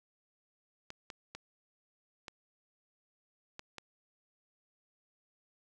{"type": "clicks", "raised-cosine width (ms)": 0.2, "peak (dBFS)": -26, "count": 6, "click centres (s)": [0.904, 1.102, 1.35, 2.282, 3.594, 3.783], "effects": []}